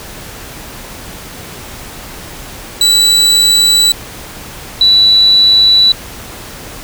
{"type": "tone pair in turn", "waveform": ["35% pulse", "sine"], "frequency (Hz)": [3951, 3951], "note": ["B7", "B7"], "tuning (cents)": [0, 0], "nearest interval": "unison", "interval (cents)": 0, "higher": "neither", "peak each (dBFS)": -4, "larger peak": "neither", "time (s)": [[2.81, 3.92], [4.81, 5.92]], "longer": "neither", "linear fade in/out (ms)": 2, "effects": ["pink hiss -29 dBFS RMS until 6.83 s"]}